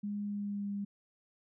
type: tone with pitch glide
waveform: sine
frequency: 205.2 to 201.4 Hz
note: G#3 to G3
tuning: -21 to +47 cents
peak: -34 dBFS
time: 0.03-0.85 s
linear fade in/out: 10 ms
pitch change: -32 cents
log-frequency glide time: 0.23-0.73 s
effects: none